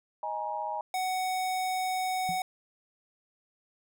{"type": "chord", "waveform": "sine", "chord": "D# suspended fourth", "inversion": "none", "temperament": "equal with one note detuned", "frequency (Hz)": [622.3, 830.6, 946.4], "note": ["D#5", "G#5", "A#5"], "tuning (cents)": [0, 0, 26], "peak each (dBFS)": [-38, -34, -35], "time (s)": [0.23, 0.81], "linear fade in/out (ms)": 2}
{"type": "tone", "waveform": "square", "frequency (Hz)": 745, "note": "F#5", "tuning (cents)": 12, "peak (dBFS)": -29, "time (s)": [0.94, 2.42], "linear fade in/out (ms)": 2}
{"type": "tone with exponential decay", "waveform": "sine", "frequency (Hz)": 173, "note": "F3", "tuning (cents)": -16, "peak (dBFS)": -32, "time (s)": [2.29, 2.42], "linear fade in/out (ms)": 0, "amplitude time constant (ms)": 27}
{"effects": []}